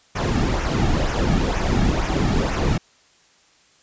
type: noise with flanger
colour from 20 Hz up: brown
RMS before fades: -20 dBFS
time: 0.15-2.78 s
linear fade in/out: 10 ms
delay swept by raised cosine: 0.23 to 2.03 ms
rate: 2.1 Hz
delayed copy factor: -0.6
effects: white hiss -56 dBFS RMS until 3.82 s + resampled to 16000 Hz